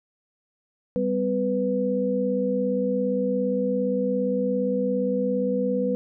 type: tone cluster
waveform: sine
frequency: 196 / 253.4 / 494.2 Hz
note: G3 / B3 / B4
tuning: 0 / +45 / +1 cents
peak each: -26 / -28 / -24 dBFS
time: 0.96-5.95 s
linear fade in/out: 0 ms
effects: none